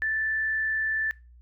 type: tone with frequency modulation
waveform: sine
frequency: 1759 Hz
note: A6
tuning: 1 cent flat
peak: -24 dBFS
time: 0.02-1.11 s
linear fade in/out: 0 ms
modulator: 60.8 Hz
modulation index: 0.24
effects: noise-tail reverb RT60 0.3 s tail -23 dB re dry + added 60 Hz sine -49 dBFS peak until 1.41 s

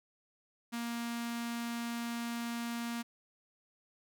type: tone with notch filter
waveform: sawtooth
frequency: 234.9 Hz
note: A#3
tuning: 13 cents sharp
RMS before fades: -38 dBFS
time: 0.72-3.03 s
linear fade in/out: 20 ms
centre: 500 Hz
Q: 0.94
effects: none

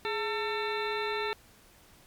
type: harmonic tone with a mistuned harmonic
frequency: 447.7 Hz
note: A4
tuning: 30 cents sharp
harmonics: 1 / 2 / 3 / 4 / 5 / 6 / 8 / 9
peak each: -33 / -36 / -38 / -39 / -40 / -41 / -42 / -43 dBFS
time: 0.05-1.33 s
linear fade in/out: 0 ms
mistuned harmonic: 1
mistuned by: -110 cents
effects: pink hiss -58 dBFS RMS until 2.06 s + MP3 96 kbps

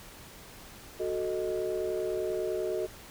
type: chord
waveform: sine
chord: D# diminished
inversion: first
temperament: equal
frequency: 370 / 440 / 622.3 Hz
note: F#4 / A4 / D#5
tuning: 0 / 0 / 0 cents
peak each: -31 / -33 / -34 dBFS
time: 0.99-2.87 s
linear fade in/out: 20 ms
effects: tanh soft clip ceiling -22 dBFS + pink hiss -49 dBFS RMS until 3.1 s

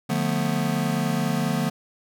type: chord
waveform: square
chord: B half-diminished seventh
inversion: first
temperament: just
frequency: 148.16 / 177.8 / 222.2 / 246.9 Hz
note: D3 / F3 / A3 / B3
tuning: +16 / +31 / +17 / 0 cents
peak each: -28 / -28 / -28 / -30 dBFS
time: 0.09-1.7 s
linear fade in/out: 10 ms
effects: none

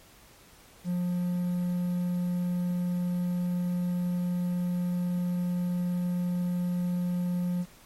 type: tone with quantisation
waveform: triangle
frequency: 177.6 Hz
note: F3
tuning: 29 cents sharp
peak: -24 dBFS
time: 0.84-7.66 s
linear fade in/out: 50 ms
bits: 9
effects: pink hiss -55 dBFS RMS until 7.85 s + MP3 64 kbps

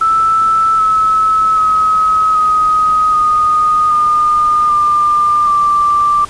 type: tone with pitch steps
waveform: sine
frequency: 1318.5 / 1297.3 / 1276.5 / 1256.1 / 1235.9 / 1216.1 / 1196.6 / 1177.4 Hz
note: E6 / E6 / D#6 / D#6 / D#6 / D#6 / D6 / D6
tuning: 0 / -28 / +44 / +16 / -12 / -40 / +32 / +4 cents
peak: -8 dBFS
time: 0.01-6.25 s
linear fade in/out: 5 ms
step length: 780 ms
effects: pink hiss -33 dBFS RMS until 6.29 s + resampled to 24000 Hz

